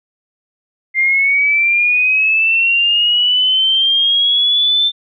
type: linear sweep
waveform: sine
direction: up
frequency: 2093 to 3568 Hz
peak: -10 dBFS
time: 0.94-4.92 s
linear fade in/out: 50 ms
effects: none